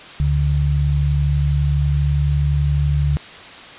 sine tone pair together, 71.8 / 143.8 Hz, D2 / D3, -39 / -36 cents, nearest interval octave, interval 1203 cents, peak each -17 dBFS, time 0.2-3.17 s, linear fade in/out 0 ms, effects white hiss -37 dBFS RMS until 3.78 s + resampled to 8000 Hz

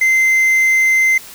triangle tone, 2074 Hz, C7, 16 cents flat, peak -8 dBFS, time 0.01-1.18 s, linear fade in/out 5 ms, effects white hiss -36 dBFS RMS until 1.34 s

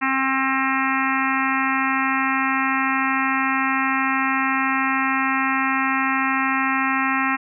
harmonic tone, 266.6 Hz, C4, 33 cents sharp, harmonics 1 / 3 / 4 / 5 / 6 / 7 / 8 / 9 / 10, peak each -25 / -28 / -25 / -26 / -30 / -25 / -30 / -30 / -31 dBFS, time 0.01-7.37 s, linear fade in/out 20 ms, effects none

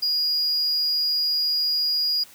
triangle tone, 4873 Hz, D#8, 37 cents flat, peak -19 dBFS, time 0.02-2.24 s, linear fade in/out 10 ms, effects white hiss -49 dBFS RMS until 2.34 s

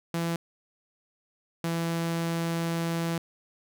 sawtooth tone pair in turn, 168 / 166.94 Hz, E3 / E3, +33 / +22 cents, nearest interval unison, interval 11 cents, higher first, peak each -23 dBFS, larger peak neither, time 0.14-0.36 / 1.64-3.18 s, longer second, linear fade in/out 2 ms, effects none

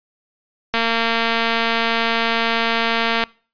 click train, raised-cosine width 0.3 ms, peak -3 dBFS, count 573, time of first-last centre 0.74-3.238 s, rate 229 Hz, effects noise-tail reverb RT60 0.4 s tail -24 dB re dry + resampled to 11025 Hz

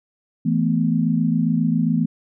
sine chord, E suspended fourth, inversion none, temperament just, 164.81 / 219.8 / 247.2 Hz, E3 / A3 / B3, 0 / -2 / +2 cents, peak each -20 / -21 / -21 dBFS, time 0.45-2.06 s, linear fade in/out 10 ms, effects none

